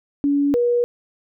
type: tone pair in turn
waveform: sine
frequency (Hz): 284.5 / 481.4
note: C#4 / B4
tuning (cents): +45 / -44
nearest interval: major sixth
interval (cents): 911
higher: second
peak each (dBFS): -15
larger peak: neither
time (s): 0.24-0.54 / 0.54-0.84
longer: neither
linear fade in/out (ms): 0
effects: none